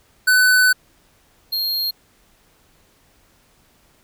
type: tone pair in turn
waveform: square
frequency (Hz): 1503 / 4233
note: F#6 / C8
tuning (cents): +27 / +19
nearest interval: octave + tritone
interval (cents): 1792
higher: second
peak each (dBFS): -12 / -20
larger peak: first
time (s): 0.27-0.73 / 1.52-1.91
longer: first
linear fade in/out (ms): 10
effects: pink hiss -57 dBFS RMS until 4.03 s